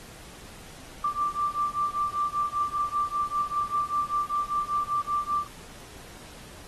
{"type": "beating tone pair", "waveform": "sine", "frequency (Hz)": [1174.7, 1179.8], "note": ["D6", "D6"], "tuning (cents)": [0, 8], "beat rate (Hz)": 5.1, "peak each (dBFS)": -28, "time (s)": [1.04, 5.47], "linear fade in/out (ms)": 5, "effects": ["pink hiss -47 dBFS RMS until 6.67 s", "AAC 32 kbps"]}